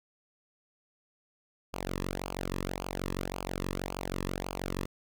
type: tone with flanger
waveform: sawtooth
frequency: 46.25 Hz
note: F#1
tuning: in tune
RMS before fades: -36 dBFS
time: 1.73-4.86 s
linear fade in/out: 10 ms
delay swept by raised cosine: 0.52 to 1.37 ms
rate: 1.8 Hz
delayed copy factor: -0.85
effects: none